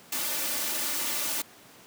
white noise with comb filter, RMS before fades -30 dBFS, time 0.12-1.42 s, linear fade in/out 5 ms, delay 3.4 ms, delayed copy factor +0.6, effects pink hiss -52 dBFS RMS until 1.86 s + high-pass 150 Hz 12 dB/octave

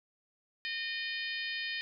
harmonic tone, 612 Hz, D#5, 29 cents flat, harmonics 3 / 4 / 5 / 6 / 7 / 8, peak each -38 / -40 / -42 / -44 / -45 / -46 dBFS, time 0.65-1.81 s, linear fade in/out 0 ms, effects none

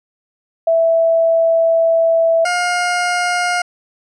sine / 20% pulse tone pair in turn, 659.3 / 711.1 Hz, E5 / F5, 0 / +31 cents, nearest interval minor second, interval 131 cents, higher second, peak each -10 dBFS, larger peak neither, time 0.67-2.45 / 2.45-3.62 s, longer first, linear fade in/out 5 ms, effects resampled to 22050 Hz

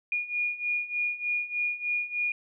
sine beating tone pair, 2436 / 2439.3 Hz, D#7 / D#7, -37 / -35 cents, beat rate 3.3 Hz, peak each -32 / -29 dBFS, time 0.12-2.32 s, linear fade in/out 2 ms, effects none

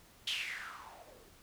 violet noise with low-pass filter sweep, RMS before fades -43 dBFS, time 0.27-1.29 s, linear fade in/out 5 ms, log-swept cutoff 3400 to 370 Hz, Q 5.4, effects pink hiss -61 dBFS RMS until 1.42 s

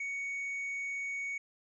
triangle tone, 2231 Hz, C#7, 11 cents sharp, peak -33 dBFS, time 0-1.38 s, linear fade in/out 5 ms, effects resampled to 22050 Hz

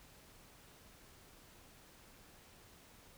silence, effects pink hiss -61 dBFS RMS until 3.17 s

